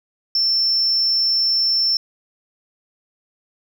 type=tone; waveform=sine; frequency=5370 Hz; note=E8; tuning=31 cents sharp; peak=-14 dBFS; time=0.35-1.97 s; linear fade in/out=2 ms; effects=tanh soft clip ceiling -11 dBFS + 8-bit